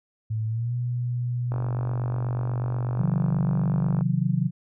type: tone with pitch glide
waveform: sine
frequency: 110 to 122.05 Hz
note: A2 to B2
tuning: 0 to -20 cents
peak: -24 dBFS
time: 0.3-3.04 s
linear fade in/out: 10 ms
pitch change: +180 cents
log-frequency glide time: 0.47-0.74 s
type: click train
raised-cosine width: 1 ms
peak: -21 dBFS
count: 121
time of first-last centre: 1.52-4.01 s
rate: 48.2 Hz
type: chord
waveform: sine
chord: C diminished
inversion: none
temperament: equal with one note detuned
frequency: 130.81 / 155.56 / 181.09 Hz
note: C3 / Eb3 / Gb3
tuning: 0 / 0 / -37 cents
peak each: -25 dBFS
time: 2.97-4.51 s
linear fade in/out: 50 ms
effects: none